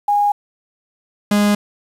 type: tone pair in turn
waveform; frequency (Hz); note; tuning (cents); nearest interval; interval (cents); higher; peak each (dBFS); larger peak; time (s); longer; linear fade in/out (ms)
sine / 45% pulse; 821 / 206.3; G#5 / G#3; -20 / -11; 2 octaves; 2391; first; -12; neither; 0.08-0.32 / 1.31-1.55; neither; 5
effects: resampled to 32000 Hz + 7-bit